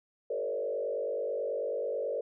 sine tone with frequency modulation, 511 Hz, C5, 41 cents flat, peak -30 dBFS, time 0.3-2.21 s, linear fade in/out 5 ms, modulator 49.2 Hz, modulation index 1.7, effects none

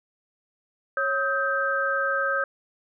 sine tone cluster, 551 / 1272 / 1568 Hz, C#5 / D#6 / G6, -11 / +38 / 0 cents, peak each -28 / -27 / -25 dBFS, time 0.97-2.44 s, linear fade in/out 2 ms, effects none

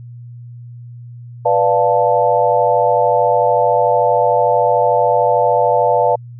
sine chord, B half-diminished seventh, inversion none, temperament equal, 493.9 / 587.3 / 698.5 / 880 Hz, B4 / D5 / F5 / A5, 0 / 0 / 0 / 0 cents, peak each -16 dBFS, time 1.45-6.16 s, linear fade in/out 10 ms, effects added 120 Hz sine -31 dBFS peak until 6.39 s

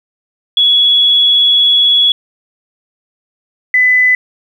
sine tone pair in turn, 3371 / 2004 Hz, G#7 / B6, +25 / +25 cents, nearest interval major sixth, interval 900 cents, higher first, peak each -6 / -6 dBFS, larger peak neither, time 0.57-2.12 / 3.74-4.15 s, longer first, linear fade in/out 2 ms, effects 7-bit

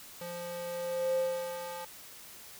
square tone with high-pass filter sweep, 174 Hz, F3, 6 cents flat, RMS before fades -35 dBFS, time 0.21-1.85 s, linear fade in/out 5 ms, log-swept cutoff 350 to 700 Hz, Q 9.1, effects white hiss -50 dBFS RMS until 2.59 s

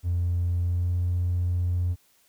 triangle tone with pitch glide, 87.31 to 88.48 Hz, F2 to F2, 0 to +23 cents, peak -19 dBFS, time 0.03-1.96 s, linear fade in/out 50 ms, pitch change +23 cents, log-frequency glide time 0.63-0.98 s, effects tanh soft clip ceiling -19 dBFS + white hiss -63 dBFS RMS until 2.28 s

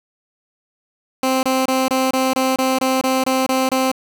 15% pulse tone bursts, 261.6 Hz, C4, in tune, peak -9 dBFS, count 12, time 1.23-3.916 s, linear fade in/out 2 ms, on 200 ms, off 26 ms, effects none

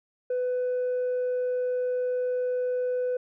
triangle tone with tanh clipping, 499.6 Hz, B4, 20 cents sharp, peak -25 dBFS, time 0.3-3.17 s, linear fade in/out 5 ms, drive 6 dB, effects none

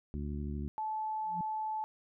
harmonic tone, 72.6 Hz, D2, 19 cents flat, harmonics 1 / 2 / 3 / 4 / 5, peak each -37 / -42 / -41 / -47 / -49 dBFS, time 0.14-0.68 s, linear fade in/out 0 ms
sine tone, 868 Hz, A5, 24 cents flat, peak -33 dBFS, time 0.78-1.84 s, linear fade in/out 0 ms
sine tone with exponential growth, 175.1 Hz, F3, 5 cents sharp, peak -34 dBFS, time 1.22-1.41 s, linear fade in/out 2 ms, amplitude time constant 40 ms
effects none

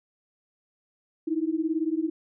sine beating tone pair, 311.1 / 329.1 Hz, D#4 / E4, 0 / -3 cents, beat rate 18 Hz, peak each -27 dBFS, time 1.27-2.1 s, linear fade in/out 10 ms, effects none

